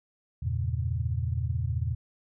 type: chord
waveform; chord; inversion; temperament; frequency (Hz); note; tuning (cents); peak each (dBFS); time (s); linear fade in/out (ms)
sine; E diminished seventh; none; equal; 82.41 / 98 / 116.54 / 138.59; E2 / G2 / Bb2 / Db3; 0 / 0 / 0 / 0; -30 / -35 / -30 / -36; 0.42-1.95; 10
effects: none